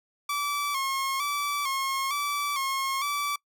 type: tone with vibrato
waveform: sawtooth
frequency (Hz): 1117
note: C#6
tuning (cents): +13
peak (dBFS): -23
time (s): 0.29-3.36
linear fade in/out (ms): 5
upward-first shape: square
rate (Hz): 1.1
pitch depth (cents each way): 59
effects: noise-tail reverb RT60 0.1 s tail -24 dB re dry